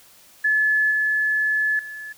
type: tone with level steps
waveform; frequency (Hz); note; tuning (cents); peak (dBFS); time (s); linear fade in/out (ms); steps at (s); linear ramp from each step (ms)
sine; 1721; A6; -39; -16 / -18 / -32; 0.44-2.13; 10; 0.91 / 1.79; 2
effects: white hiss -51 dBFS RMS until 2.17 s